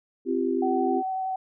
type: chord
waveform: sine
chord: C suspended fourth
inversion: none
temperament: equal with one note detuned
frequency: 261.6 / 342 / 392 Hz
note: C4 / F4 / G4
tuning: 0 / -36 / 0 cents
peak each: -27 dBFS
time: 0.25-1.03 s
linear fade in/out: 50 ms
type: tone with vibrato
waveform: sine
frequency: 757 Hz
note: F#5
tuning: 39 cents sharp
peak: -26 dBFS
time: 0.62-1.36 s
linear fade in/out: 5 ms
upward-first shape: sine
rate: 11 Hz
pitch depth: 11 cents each way
effects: none